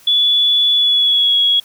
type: tone with pitch glide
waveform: sine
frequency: 3432 to 3332 Hz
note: A7 to G#7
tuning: -44 to +5 cents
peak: -10 dBFS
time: 0.07-1.6 s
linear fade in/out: 5 ms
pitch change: -51 cents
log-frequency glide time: 0.74-1.37 s
effects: white hiss -46 dBFS RMS until 1.64 s